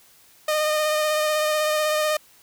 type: tone with vibrato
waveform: sawtooth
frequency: 612 Hz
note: D#5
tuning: 29 cents flat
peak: -16 dBFS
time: 0.48-2.17 s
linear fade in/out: 5 ms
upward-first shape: triangle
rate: 16 Hz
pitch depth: 20 cents each way
effects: white hiss -54 dBFS RMS until 2.42 s